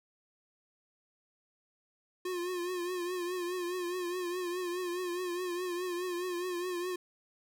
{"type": "tone with vibrato", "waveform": "square", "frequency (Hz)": 357.1, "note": "F4", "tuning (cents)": 39, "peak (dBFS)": -34, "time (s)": [2.25, 6.96], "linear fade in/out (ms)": 5, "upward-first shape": "triangle", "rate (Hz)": 4.8, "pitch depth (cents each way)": 69, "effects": []}